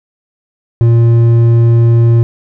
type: tone with hard clipping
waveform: sine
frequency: 116.54 Hz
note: A#2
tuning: in tune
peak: -6 dBFS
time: 0.81-2.23 s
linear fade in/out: 0 ms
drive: 6 dB
effects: none